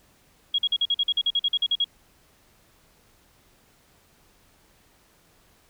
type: tone bursts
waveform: sine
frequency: 3300 Hz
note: G#7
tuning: 12 cents flat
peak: -19 dBFS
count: 15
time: 0.54-1.844 s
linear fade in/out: 5 ms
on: 44 ms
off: 46 ms
effects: pink hiss -60 dBFS RMS until 5.69 s